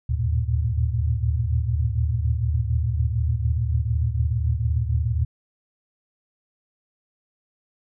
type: tone cluster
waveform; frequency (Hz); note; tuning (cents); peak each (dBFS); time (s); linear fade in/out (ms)
sine; 75.5 / 79.6 / 95.4 / 112.9 / 119.7; D2 / D#2 / G2 / A2 / A#2; +48 / +40 / -47 / +45 / +46; -23 / -30 / -31 / -24 / -29; 0.09-5.25; 10
effects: none